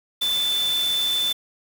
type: tone in noise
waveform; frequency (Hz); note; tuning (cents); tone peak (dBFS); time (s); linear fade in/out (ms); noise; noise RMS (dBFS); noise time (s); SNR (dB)
sine; 3522; A7; +1; -20; 0.21-1.33; 10; white; -32; 0.21-1.33; +9
effects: none

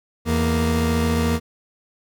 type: tone pair together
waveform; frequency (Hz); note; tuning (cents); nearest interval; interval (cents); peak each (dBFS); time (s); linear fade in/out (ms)
30% pulse; 82.52 / 233.4; E2 / A#3; +2 / +2; octave + tritone; 1800; -18; 0.25-1.4; 50
effects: none

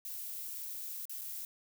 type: noise with dropouts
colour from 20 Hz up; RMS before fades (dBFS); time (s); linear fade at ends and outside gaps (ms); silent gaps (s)
violet; -42; 0.05-1.45; 1; 1.054-1.095 / 1.212-1.216
effects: none

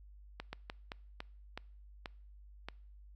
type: slowing click train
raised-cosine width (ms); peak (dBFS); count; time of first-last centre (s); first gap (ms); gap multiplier
0.3; -25; 8; 0.4-2.686; 130; 1.3
effects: noise-tail reverb RT60 0.6 s tail -25 dB re dry + added 50 Hz sine -53 dBFS peak until 3.15 s

